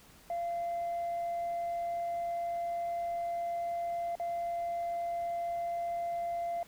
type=tone with dropouts; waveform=sine; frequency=688 Hz; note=F5; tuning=26 cents flat; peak=-30 dBFS; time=0.3-6.63 s; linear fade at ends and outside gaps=2 ms; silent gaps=4.154-4.198 s; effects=tanh soft clip ceiling -30 dBFS + pink hiss -58 dBFS RMS until 6.67 s